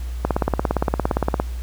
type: click train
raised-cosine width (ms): 1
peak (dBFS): -4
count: 21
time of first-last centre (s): 0.25-1.399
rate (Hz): 17.4
effects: added 60 Hz sine -25 dBFS peak until 1.62 s + pink hiss -45 dBFS RMS until 1.62 s